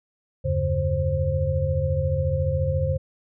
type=tone cluster; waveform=sine; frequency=80.1 / 94.3 / 140.7 / 528 Hz; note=E2 / F#2 / C#3 / C5; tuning=-49 / +33 / +26 / +16 cents; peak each=-26 dBFS; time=0.44-2.98 s; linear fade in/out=20 ms; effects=none